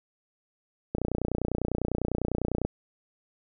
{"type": "click train", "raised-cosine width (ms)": 2, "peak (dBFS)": -14, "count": 52, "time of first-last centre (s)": [0.95, 2.65], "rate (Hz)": 30, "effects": []}